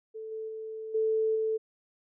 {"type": "tone with level steps", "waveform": "sine", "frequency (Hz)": 440, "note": "A4", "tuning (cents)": 0, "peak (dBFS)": [-37, -34, -36, -24, -26], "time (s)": [0.14, 1.58], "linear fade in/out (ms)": 20, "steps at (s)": [0.31, 0.48, 0.94, 1.35], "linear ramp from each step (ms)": 10, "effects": []}